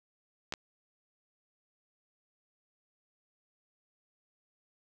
clicks, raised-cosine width 0.2 ms, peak -18 dBFS, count 2, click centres 0.524 / 0.538 s, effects none

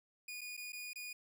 sawtooth tone with dropouts, 2455 Hz, D#7, 24 cents flat, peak -40 dBFS, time 0.28-1.13 s, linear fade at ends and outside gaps 5 ms, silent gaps 0.41-0.414 / 0.568-0.575 / 0.722-0.73 / 0.933-0.957 s, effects none

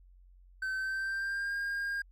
triangle tone with pitch glide, 1536 to 1614.2 Hz, G6 to G#6, -36 to -50 cents, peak -30 dBFS, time 0.62-2.02 s, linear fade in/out 5 ms, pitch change +86 cents, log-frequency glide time 0.76-1.55 s, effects added 45 Hz sine -55 dBFS peak until 2.11 s

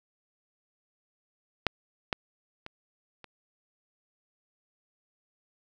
clicks, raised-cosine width 0.3 ms, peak -7 / -11 / -24 / -29 dBFS, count 4, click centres 1.667 / 2.128 / 2.664 / 3.243 s, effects none

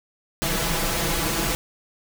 pink noise with comb filter, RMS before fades -24 dBFS, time 0.42-1.55 s, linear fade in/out 0 ms, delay 6 ms, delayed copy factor +1, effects none

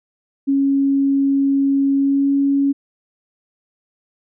sine tone with pitch glide, 275.7 to 278.4 Hz, C#4 to C#4, -9 to +8 cents, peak -13 dBFS, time 0.47-2.73 s, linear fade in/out 20 ms, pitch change +17 cents, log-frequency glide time 1.96-2.31 s, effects none

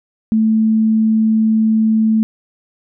sine tone, 220 Hz, A3, in tune, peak -10 dBFS, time 0.32-2.23 s, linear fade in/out 0 ms, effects none

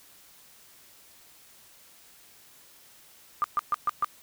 sine tone bursts, 1200 Hz, D6, 37 cents sharp, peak -21 dBFS, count 5, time 3.42-4.045 s, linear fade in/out 0 ms, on 21 ms, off 130 ms, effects white hiss -55 dBFS RMS until 4.22 s

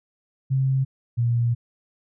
sine tone pair in turn, 133.3 / 118.54 Hz, C3 / A#2, +33 / +29 cents, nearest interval major second, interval 204 cents, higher first, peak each -18 dBFS, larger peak neither, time 0.5-0.85 / 1.17-1.55 s, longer second, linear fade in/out 20 ms, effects none

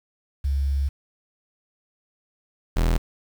sine / 40% pulse tone pair in turn, 69.3 / 41.21 Hz, C#2 / E1, 0 / 0 cents, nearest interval major sixth, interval 900 cents, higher first, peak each -20 / -17 dBFS, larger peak second, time 0.44-0.89 / 2.76-2.98 s, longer first, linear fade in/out 10 ms, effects 8-bit

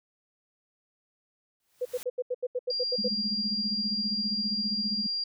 white noise with exponential growth, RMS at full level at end -41 dBFS, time 1.6-2.03 s, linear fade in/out 1 ms, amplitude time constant 92 ms
sine tone bursts, 498.1 Hz, B4, 15 cents sharp, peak -26 dBFS, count 11, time 1.81-3.084 s, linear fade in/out 10 ms, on 44 ms, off 79 ms
sine tone, 4770 Hz, D8, 26 cents sharp, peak -28 dBFS, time 2.7-5.24 s, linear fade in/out 5 ms
sine tone with tremolo, 210 Hz, G#3, 19 cents sharp, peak -28 dBFS, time 2.98-5.07 s, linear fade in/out 10 ms, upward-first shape sine, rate 15 Hz, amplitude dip 100%
effects none

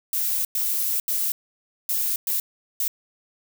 violet noise bursts at uneven times, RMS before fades -24 dBFS, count 6, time 0.13-0.45 / 0.55-1 / 1.08-1.32 / 1.89-2.16 / 2.27-2.4 / 2.8-2.88 s, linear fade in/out 2 ms, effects none

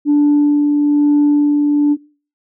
sine tone with tremolo, 292.4 Hz, D4, 7 cents flat, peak -6 dBFS, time 0.05-1.97 s, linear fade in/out 50 ms, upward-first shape sine, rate 1.1 Hz, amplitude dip 30%, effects noise-tail reverb RT60 0.4 s tail -23 dB re dry + tanh soft clip ceiling -6 dBFS

